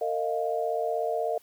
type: chord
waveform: sine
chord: Bb suspended fourth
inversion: none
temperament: equal with one note detuned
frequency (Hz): 456.6 / 622.3 / 698.5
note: Bb4 / Eb5 / F5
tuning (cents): -36 / 0 / 0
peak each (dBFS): -30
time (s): 0.01-1.38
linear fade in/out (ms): 5
effects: white hiss -60 dBFS RMS until 1.42 s